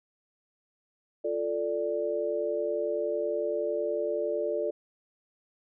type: chord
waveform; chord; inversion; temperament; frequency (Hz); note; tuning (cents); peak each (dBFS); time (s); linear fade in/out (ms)
sine; D minor; first; equal; 349.2 / 440 / 587.3; F4 / A4 / D5; 0 / 0 / 0; -34 / -31 / -30; 1.24-4.71; 10
effects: none